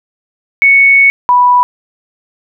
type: tone pair in turn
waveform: sine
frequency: 2217 / 984.7 Hz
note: C#7 / B5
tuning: 0 / -5 cents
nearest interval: octave + major second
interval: 1405 cents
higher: first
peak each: -3 / -4 dBFS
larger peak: first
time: 0.62-1.1 / 1.29-1.63 s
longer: first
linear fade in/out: 0 ms
effects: none

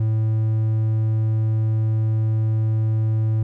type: tone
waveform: triangle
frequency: 110 Hz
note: A2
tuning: in tune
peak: -15 dBFS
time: 0-3.43 s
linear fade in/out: 5 ms
effects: none

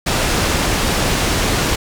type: low-pass noise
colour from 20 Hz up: pink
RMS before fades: -17 dBFS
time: 0.06-1.76 s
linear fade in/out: 10 ms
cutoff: 8800 Hz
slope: 12 dB/octave
effects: none

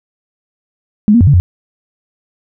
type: tone with pitch steps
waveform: sine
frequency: 209.4 / 236.8 / 92 / 142.1 / 89.2 Hz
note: G#3 / A#3 / F#2 / C#3 / F2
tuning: +15 / +27 / -9 / +43 / +37 cents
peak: -4 dBFS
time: 1.08-1.4 s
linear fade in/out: 0 ms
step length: 64 ms
effects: none

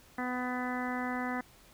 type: harmonic tone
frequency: 250 Hz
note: B3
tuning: 21 cents sharp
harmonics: 1 / 2 / 3 / 4 / 5 / 6 / 7 / 8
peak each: -35 / -43 / -39 / -42 / -43 / -44 / -42 / -43 dBFS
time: 0.18-1.41 s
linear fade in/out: 5 ms
effects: pink hiss -59 dBFS RMS until 1.73 s

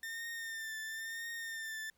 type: tone with vibrato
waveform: 40% pulse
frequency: 1804 Hz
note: A6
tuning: 43 cents sharp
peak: -39 dBFS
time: 0.03-1.9 s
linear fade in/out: 2 ms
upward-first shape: triangle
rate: 0.98 Hz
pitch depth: 47 cents each way
effects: pink hiss -75 dBFS RMS until 1.97 s

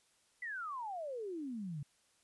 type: exponential sweep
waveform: sine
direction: down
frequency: 2017 to 136.4 Hz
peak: -39 dBFS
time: 0.42-1.83 s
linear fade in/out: 5 ms
effects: white hiss -72 dBFS RMS until 2.23 s + resampled to 24000 Hz

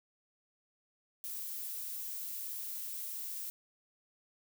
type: noise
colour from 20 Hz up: violet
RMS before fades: -41 dBFS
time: 1.24-3.5 s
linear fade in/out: 0 ms
effects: none

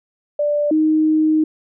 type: tone pair in turn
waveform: sine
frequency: 588 / 311.5 Hz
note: D5 / D#4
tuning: +2 / +2 cents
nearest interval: major seventh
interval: 1100 cents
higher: first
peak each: -15 / -12 dBFS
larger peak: second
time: 0.39-0.71 / 0.71-1.44 s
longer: second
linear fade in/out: 5 ms
effects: none

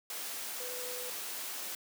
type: tone in noise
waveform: sine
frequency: 497.7 Hz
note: B4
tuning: 13 cents sharp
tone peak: -43 dBFS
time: 0.6-1.1 s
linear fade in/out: 2 ms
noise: white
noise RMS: -40 dBFS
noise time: 0.1-1.75 s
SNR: -6 dB
effects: high-pass 300 Hz 12 dB/octave

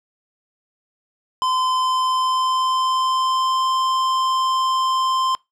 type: tone with pitch glide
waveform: square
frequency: 1027 to 1043.1 Hz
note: C6 to C6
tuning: -33 to -6 cents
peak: -18 dBFS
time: 1.42-5.35 s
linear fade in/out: 0 ms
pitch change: +27 cents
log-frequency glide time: 1.72-3.69 s
effects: noise-tail reverb RT60 0.2 s tail -24 dB re dry + low-pass 6000 Hz 12 dB/octave

